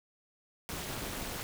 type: noise with amplitude modulation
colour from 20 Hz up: pink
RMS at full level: -35 dBFS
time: 0.69-1.43 s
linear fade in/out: 0 ms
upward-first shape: sine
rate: 226 Hz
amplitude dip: 90%
effects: none